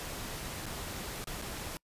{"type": "noise with dropouts", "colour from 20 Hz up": "pink", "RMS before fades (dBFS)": -40, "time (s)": [0, 1.77], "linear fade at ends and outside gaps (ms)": 0, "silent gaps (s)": [[0.657, 0.664], [1.241, 1.272], [1.416, 1.421]], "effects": ["noise-tail reverb RT60 0.1 s tail -26 dB re dry", "resampled to 32000 Hz"]}